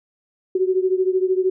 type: beating tone pair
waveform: sine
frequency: 370 / 383 Hz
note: F#4 / G4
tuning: 0 / -40 cents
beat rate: 13 Hz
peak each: -18 / -21 dBFS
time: 0.55-1.5 s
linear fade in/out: 5 ms
effects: none